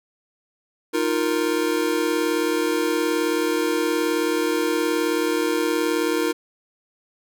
square chord, Eb suspended second, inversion none, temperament just, 311.1 / 350 / 466.7 Hz, Eb4 / F4 / Bb4, 0 / +4 / +2 cents, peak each -25 dBFS, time 0.93-6.33 s, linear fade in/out 20 ms, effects none

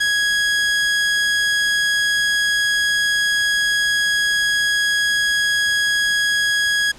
sawtooth tone, 1661.2 Hz, G#6, in tune, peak -12 dBFS, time 0-6.92 s, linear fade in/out 10 ms, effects pink hiss -43 dBFS RMS until 6.98 s + low-pass 8000 Hz 12 dB/octave

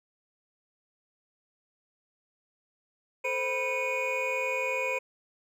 triangle tone cluster, 440.7 / 521 / 984 / 2209 / 2466 Hz, A4 / C5 / B5 / C#7 / D#7, +3 / -7 / -7 / -7 / -16 cents, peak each -37 / -30 / -34 / -35 / -30 dBFS, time 3.24-4.99 s, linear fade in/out 10 ms, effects none

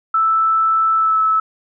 sine tone with pitch glide, 1318.5 to 1303.4 Hz, E6 to E6, 0 to -20 cents, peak -12 dBFS, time 0.14-1.4 s, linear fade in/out 5 ms, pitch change -20 cents, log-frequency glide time 0.96-1.19 s, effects none

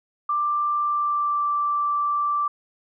sine tone with pitch glide, 1181 to 1170.1 Hz, D6 to D6, +9 to -7 cents, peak -20 dBFS, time 0.29-2.48 s, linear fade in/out 5 ms, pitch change -16 cents, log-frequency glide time 0.8-1.49 s, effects none

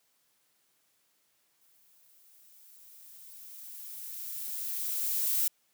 violet noise with exponential growth, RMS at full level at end -27 dBFS, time 1.61-5.48 s, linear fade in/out 5 ms, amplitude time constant 840 ms, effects white hiss -72 dBFS RMS until 5.73 s + high-pass 100 Hz 12 dB/octave

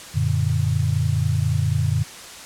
sine chord, Gb augmented, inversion none, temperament equal, 92.5 / 116.54 / 146.83 Hz, Gb2 / Bb2 / D3, 0 / 0 / 0 cents, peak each -22 dBFS, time 0.14-2.04 s, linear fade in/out 20 ms, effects white hiss -38 dBFS RMS until 2.45 s + low-pass 9000 Hz 12 dB/octave

